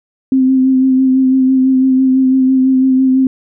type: tone with vibrato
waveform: sine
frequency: 261.6 Hz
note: C4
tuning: in tune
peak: -7 dBFS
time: 0.32-3.27 s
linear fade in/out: 2 ms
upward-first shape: sine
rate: 6 Hz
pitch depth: 22 cents each way
effects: none